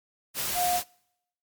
sine tone in noise, 714 Hz, F5, 38 cents sharp, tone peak -24 dBFS, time 0.54-0.81 s, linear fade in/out 50 ms, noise white, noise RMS -30 dBFS, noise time 0.34-0.84 s, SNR +3 dB, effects noise-tail reverb RT60 0.8 s tail -26 dB re dry + MP3 96 kbps

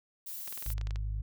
violet noise, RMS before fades -41 dBFS, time 0.26-0.74 s, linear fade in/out 10 ms
clicks, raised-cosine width 0.2 ms, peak -27 dBFS, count 11, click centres 0.477 / 0.526 / 0.576 / 0.625 / 0.663 / 0.703 / 0.781 / 0.813 / 0.871 / 0.908 / 0.959 s
harmonic tone, 51.5 Hz, G#1, 14 cents flat, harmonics 1 / 2 / 3, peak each -32 / -39 / -52 dBFS, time 0.66-1.22 s, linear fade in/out 5 ms
effects none

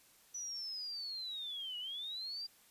sine linear two-way sweep, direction down then up, 5960 to 2880 to 4819 Hz, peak -40 dBFS, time 0.34-2.47 s, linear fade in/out 10 ms, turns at 1.78 s, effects white hiss -65 dBFS RMS until 2.7 s + resampled to 32000 Hz

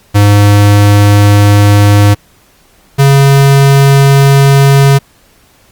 square tone pair in turn, 102.5 / 138.37 Hz, G#2 / C#3, -22 / -3 cents, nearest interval perfect fourth, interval 519 cents, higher second, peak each -3 dBFS, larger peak neither, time 0.14-2.15 / 2.98-4.99 s, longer neither, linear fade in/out 20 ms, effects pink hiss -46 dBFS RMS until 5.71 s + Opus 48 kbps

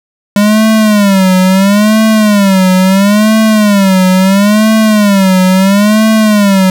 square tone with vibrato, 201.7 Hz, G3, 50 cents sharp, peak -5 dBFS, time 0.36-6.7 s, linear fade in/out 2 ms, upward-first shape sine, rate 0.74 Hz, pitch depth 150 cents each way, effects none

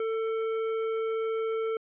sine tone with tanh clipping, 446.4 Hz, A4, 25 cents sharp, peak -29 dBFS, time 0-1.77 s, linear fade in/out 2 ms, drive 12 dB, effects resampled to 8000 Hz

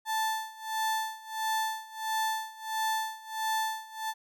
35% pulse tone with tremolo, 880 Hz, A5, in tune, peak -25 dBFS, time 0.05-4.14 s, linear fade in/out 50 ms, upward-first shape sine, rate 1.5 Hz, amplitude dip 90%, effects none

